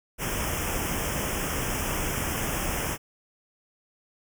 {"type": "band-stop noise", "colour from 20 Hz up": "pink", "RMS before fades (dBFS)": -29, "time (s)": [0.18, 2.98], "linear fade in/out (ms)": 50, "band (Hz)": [3300, 5200], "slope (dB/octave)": 96, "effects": []}